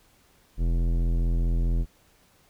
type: tone with tanh clipping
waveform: sine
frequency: 42.35 Hz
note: E1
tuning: 48 cents sharp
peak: -23 dBFS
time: 0.57-1.86 s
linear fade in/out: 50 ms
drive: 16 dB
effects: pink hiss -61 dBFS RMS until 2.49 s